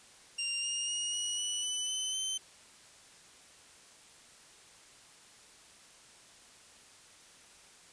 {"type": "tone with pitch steps", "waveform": "20% pulse", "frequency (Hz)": [2788, 2829, 2870, 2911, 2954, 2997, 3040, 3085], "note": ["F7", "F7", "F7", "F#7", "F#7", "F#7", "F#7", "G7"], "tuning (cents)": [-4, 22, 47, -29, -3, 22, 46, -28], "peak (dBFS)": -27, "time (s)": [0.38, 2.38], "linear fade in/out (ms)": 10, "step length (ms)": 250, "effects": ["white hiss -57 dBFS RMS until 7.92 s", "resampled to 22050 Hz"]}